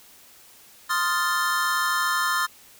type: chord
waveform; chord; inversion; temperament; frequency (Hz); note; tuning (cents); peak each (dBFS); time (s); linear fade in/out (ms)
square; F dominant seventh; second; equal; 1046.5 / 1244.5 / 1396.9 / 1760; C6 / Eb6 / F6 / A6; 0 / 0 / 0 / 0; -28; 0.89-2.47; 20
effects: white hiss -51 dBFS RMS until 2.79 s

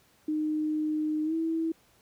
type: tone with pitch glide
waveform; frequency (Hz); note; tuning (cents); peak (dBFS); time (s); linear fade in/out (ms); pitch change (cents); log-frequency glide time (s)
sine; 307.2 to 325.3; D#4 to E4; -22 to -23; -26; 0.28-1.72; 5; +99; 1.24-1.34
effects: pink hiss -63 dBFS RMS until 2.01 s + high-pass 60 Hz 12 dB/octave

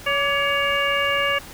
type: harmonic tone with a mistuned harmonic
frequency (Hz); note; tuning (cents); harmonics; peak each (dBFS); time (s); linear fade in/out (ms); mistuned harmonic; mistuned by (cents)
562; C#5; +24; 1 / 2 / 3 / 4 / 5; -25 / -25 / -25 / -25 / -25; 0.06-1.39; 10; 2; +55
effects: pink hiss -40 dBFS RMS until 1.53 s

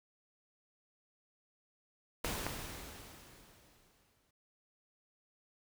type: noise with exponential decay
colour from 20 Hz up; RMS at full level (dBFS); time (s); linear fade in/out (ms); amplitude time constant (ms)
pink; -37; 2.24-4.31; 5; 450
type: clicks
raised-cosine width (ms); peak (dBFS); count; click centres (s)
0.5; -20; 2; 2.247 / 2.466
effects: none

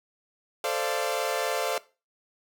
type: chord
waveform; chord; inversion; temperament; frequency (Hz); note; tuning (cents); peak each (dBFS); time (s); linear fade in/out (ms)
sawtooth; D minor seventh; second; equal with one note detuned; 440 / 523.3 / 587.3 / 688.8; A4 / C5 / D5 / F5; 0 / 0 / 0 / -24; -28; 0.64-1.78; 2
effects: noise-tail reverb RT60 0.3 s tail -18 dB re dry

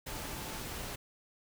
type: tone in noise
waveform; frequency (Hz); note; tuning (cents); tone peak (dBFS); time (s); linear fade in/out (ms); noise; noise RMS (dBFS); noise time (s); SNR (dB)
sine; 880; A5; 0; -52; 0.07-0.6; 10; pink; -41; 0.06-0.96; -14
effects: none

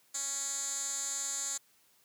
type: tone with band-pass filter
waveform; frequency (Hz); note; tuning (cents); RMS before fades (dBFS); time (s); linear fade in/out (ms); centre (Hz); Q
10% pulse; 277.2; C#4; 0; -36; 0.14-1.58; 10; 7400; 5.8
effects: white hiss -67 dBFS RMS until 2.04 s + high-pass 80 Hz 12 dB/octave

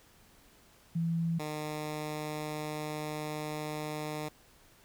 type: tone pair in turn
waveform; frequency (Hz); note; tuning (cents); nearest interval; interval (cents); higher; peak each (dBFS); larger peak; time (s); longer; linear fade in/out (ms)
sine / 10% pulse; 166.4 / 152.11; E3 / D#3; +17 / -39; major second; 156; first; -28 / -27; second; 0.95-1.39 / 1.39-4.29; second; 10
effects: pink hiss -61 dBFS RMS until 4.84 s

